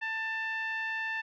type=tone with low-pass filter; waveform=10% pulse; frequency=889 Hz; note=A5; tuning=18 cents sharp; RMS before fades=-34 dBFS; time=0.01-1.22 s; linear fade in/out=20 ms; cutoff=2100 Hz; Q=8.9; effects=none